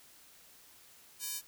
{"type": "tone with high-pass filter", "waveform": "square", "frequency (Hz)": 336.3, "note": "E4", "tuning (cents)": 35, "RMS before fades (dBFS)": -39, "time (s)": [1.19, 1.42], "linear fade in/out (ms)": 50, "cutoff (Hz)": 6200, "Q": 0.64, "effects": ["white hiss -59 dBFS RMS until 1.47 s"]}